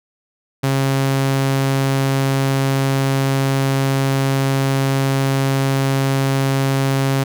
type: tone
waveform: sawtooth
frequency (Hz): 135.7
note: C#3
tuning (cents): -36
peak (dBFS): -11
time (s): 0.63-7.24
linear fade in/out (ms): 10
effects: none